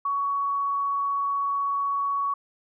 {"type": "tone", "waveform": "sine", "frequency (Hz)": 1121, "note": "C#6", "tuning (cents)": 19, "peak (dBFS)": -23, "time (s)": [0.05, 2.34], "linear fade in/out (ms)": 5, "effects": []}